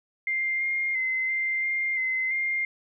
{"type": "tone with pitch steps", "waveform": "sine", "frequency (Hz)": [2102, 2122, 2058, 2089, 2109, 2056, 2113], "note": ["C7", "C7", "C7", "C7", "C7", "C7", "C7"], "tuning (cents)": [7, 24, -29, -3, 13, -31, 16], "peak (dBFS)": -24, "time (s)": [0.27, 2.65], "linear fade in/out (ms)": 2, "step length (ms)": 340, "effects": []}